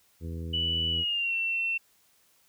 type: harmonic tone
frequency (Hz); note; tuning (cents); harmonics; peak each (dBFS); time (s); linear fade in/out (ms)
82.7; E2; +6; 1 / 2 / 3 / 4 / 5 / 6; -34 / -40 / -44 / -46 / -48 / -50; 0.2-1.05; 50
type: tone with pitch glide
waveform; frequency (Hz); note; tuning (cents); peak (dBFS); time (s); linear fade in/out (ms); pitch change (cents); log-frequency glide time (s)
sine; 2962 to 2701; F#7 to E7; +1 to +42; -26; 0.53-1.78; 10; -159; 0.91-1.35
effects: white hiss -65 dBFS RMS until 2.48 s